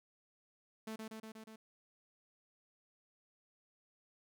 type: tone with echo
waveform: sawtooth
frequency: 220 Hz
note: A3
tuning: in tune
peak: -38 dBFS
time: 0.87-0.96 s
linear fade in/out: 5 ms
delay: 120 ms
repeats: 5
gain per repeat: -2 dB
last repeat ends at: 1.56 s
effects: none